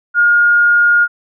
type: tone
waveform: sine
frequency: 1424 Hz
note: F6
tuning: 33 cents sharp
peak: -7 dBFS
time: 0.14-1.08 s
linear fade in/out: 50 ms
effects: none